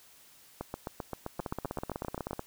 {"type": "two click trains", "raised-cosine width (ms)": 1, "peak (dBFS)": [-20, -21], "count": [17, 14], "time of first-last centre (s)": [[1.4, 2.394], [0.61, 2.309]], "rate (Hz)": [16.1, 7.65], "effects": ["white hiss -58 dBFS RMS until 2.46 s"]}